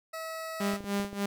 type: tone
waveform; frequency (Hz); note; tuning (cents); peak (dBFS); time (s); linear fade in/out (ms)
20% pulse; 646; E5; -35; -31; 0.13-0.77; 10
type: tone with tremolo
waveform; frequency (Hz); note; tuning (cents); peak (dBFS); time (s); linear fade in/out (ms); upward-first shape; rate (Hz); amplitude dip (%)
sawtooth; 200.8; G3; +42; -23; 0.6-1.26; 5; sine; 3.4; 85
type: clicks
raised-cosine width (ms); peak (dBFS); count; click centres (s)
2; -29; 6; 0.736 / 0.806 / 0.842 / 0.999 / 1.047 / 1.13
effects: none